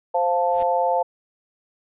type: chord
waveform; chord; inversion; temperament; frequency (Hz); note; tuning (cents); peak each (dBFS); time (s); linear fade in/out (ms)
sine; F major; second; equal; 523.3 / 698.5 / 880; C5 / F5 / A5; 0 / 0 / 0; -22; 0.14-1.03; 10
type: noise with exponential growth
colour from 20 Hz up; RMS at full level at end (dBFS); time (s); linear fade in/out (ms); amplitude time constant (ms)
pink; -35; 0.44-0.63; 5; 41
effects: resampled to 8000 Hz